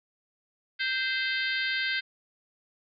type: harmonic tone with a mistuned harmonic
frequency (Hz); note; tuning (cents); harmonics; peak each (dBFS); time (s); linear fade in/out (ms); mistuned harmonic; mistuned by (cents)
523.3; C5; 0; 3 / 4 / 5 / 6 / 7 / 8 / 9; -30 / -32 / -38 / -36 / -37 / -39 / -39; 0.79-2.01; 20; 4; -25
effects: none